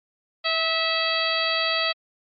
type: harmonic tone with a mistuned harmonic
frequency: 653 Hz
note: E5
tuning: 17 cents flat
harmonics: 1 / 2 / 3 / 4 / 5 / 6 / 7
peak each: -29 / -29 / -29 / -29 / -29 / -29 / -29 dBFS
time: 0.44-1.93 s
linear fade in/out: 20 ms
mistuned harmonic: 2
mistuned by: -21 cents
effects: Opus 48 kbps